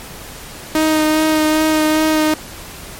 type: tone with vibrato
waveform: sawtooth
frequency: 311.1 Hz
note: D#4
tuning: in tune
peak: -8 dBFS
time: 0.75-2.34 s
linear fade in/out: 2 ms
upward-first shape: sine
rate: 2.5 Hz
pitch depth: 15 cents each way
effects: pink hiss -33 dBFS RMS until 2.99 s + MP3 64 kbps

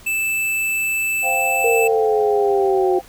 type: tone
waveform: square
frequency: 2637 Hz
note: E7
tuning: in tune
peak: -19 dBFS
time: 0.06-1.88 s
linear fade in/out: 10 ms
type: chord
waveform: sine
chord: C suspended fourth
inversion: none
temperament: equal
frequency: 523.3 / 698.5 / 784 Hz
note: C5 / F5 / G5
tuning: 0 / 0 / 0 cents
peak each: -26 / -24 / -22 dBFS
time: 1.22-3.02 s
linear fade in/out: 50 ms
type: linear sweep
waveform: sine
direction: down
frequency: 470 to 364 Hz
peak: -15 dBFS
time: 1.64-2.99 s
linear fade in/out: 5 ms
effects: pink hiss -45 dBFS RMS until 3.08 s

